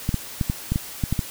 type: clicks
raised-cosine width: 5 ms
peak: -9 dBFS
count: 9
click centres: 0.091 / 0.143 / 0.412 / 0.499 / 0.72 / 0.759 / 1.038 / 1.126 / 1.192 s
effects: white hiss -37 dBFS RMS until 1.3 s

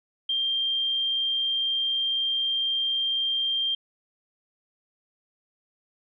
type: tone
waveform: sine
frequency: 3181 Hz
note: G7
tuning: 25 cents sharp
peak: -23 dBFS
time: 0.29-3.75 s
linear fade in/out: 5 ms
effects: none

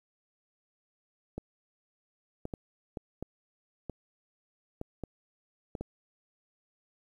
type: clicks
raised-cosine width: 2 ms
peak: -23 dBFS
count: 10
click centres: 1.38 / 2.454 / 2.538 / 2.972 / 3.226 / 3.897 / 4.814 / 5.037 / 5.752 / 5.81 s
effects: 10-bit

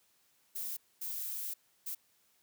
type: noise bursts at uneven times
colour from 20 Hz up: violet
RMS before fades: -39 dBFS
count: 3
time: 0.55-0.77 / 1.01-1.54 / 1.86-1.95 s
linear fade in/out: 10 ms
effects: white hiss -71 dBFS RMS until 2.42 s + high-pass 60 Hz 12 dB/octave

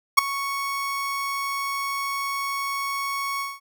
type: tone with ADSR envelope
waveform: 30% pulse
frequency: 1108.7 Hz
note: C#6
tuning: in tune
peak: -5 dBFS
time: 0.17-3.6 s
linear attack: 16 ms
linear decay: 7 ms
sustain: -18 dB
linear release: 200 ms
effects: none

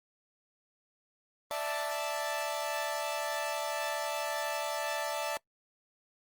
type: chord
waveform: sawtooth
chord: D suspended second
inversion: none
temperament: equal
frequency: 587.3 / 659.3 / 880 Hz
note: D5 / E5 / A5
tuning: 0 / 0 / 0 cents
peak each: -33 dBFS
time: 1.51-5.37 s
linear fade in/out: 0 ms
effects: noise-tail reverb RT60 0.1 s tail -23 dB re dry + Opus 24 kbps

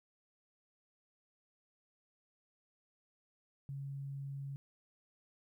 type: tone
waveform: sine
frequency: 138.59 Hz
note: C#3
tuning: in tune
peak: -40 dBFS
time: 3.69-4.56 s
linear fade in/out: 0 ms
effects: 13-bit

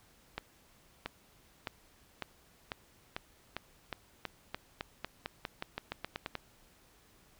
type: accelerating click train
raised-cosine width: 0.3 ms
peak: -20 dBFS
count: 21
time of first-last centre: 0.38-6.353 s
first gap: 680 ms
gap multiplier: 0.9
effects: pink hiss -64 dBFS RMS until 7.39 s

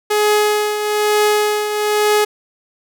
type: tone with tremolo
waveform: sawtooth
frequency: 420.5 Hz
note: G#4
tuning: 22 cents sharp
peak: -7 dBFS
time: 0.1-2.25 s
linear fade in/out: 10 ms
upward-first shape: triangle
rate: 1.1 Hz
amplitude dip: 60%
effects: none

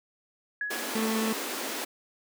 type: tone with exponential decay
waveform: sine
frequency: 1679 Hz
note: G#6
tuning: 18 cents sharp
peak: -27 dBFS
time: 0.61-1.21 s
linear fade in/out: 2 ms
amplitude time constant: 130 ms
type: high-pass noise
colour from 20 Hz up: pink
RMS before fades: -34 dBFS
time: 0.7-1.85 s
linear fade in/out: 10 ms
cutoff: 220 Hz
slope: 96 dB/octave
type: tone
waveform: 30% pulse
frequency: 221.2 Hz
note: A3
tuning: 9 cents sharp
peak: -24 dBFS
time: 0.95-1.33 s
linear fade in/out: 5 ms
effects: none

